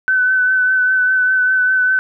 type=tone with vibrato; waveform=sine; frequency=1513 Hz; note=F#6; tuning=38 cents sharp; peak=-11 dBFS; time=0.08-1.99 s; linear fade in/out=0 ms; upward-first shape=triangle; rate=5 Hz; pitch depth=26 cents each way; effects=none